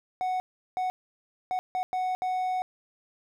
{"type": "tone bursts at uneven times", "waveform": "triangle", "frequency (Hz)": 740, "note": "F#5", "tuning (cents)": 0, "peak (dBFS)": -24, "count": 6, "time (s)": [[0.21, 0.4], [0.77, 0.9], [1.51, 1.59], [1.75, 1.83], [1.93, 2.15], [2.22, 2.62]], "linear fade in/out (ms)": 0, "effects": []}